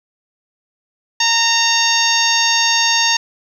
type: harmonic tone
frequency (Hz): 920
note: A#5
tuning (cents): -23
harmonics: 1 / 2 / 3 / 4 / 5 / 6 / 7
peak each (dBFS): -20 / -20 / -20 / -20 / -20 / -20 / -20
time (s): 1.2-3.17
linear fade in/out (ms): 5
effects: 7-bit